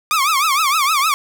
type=tone with vibrato; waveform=sawtooth; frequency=1181 Hz; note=D6; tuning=9 cents sharp; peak=-10 dBFS; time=0.11-1.14 s; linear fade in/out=0 ms; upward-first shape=triangle; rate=6.5 Hz; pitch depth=210 cents each way; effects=7-bit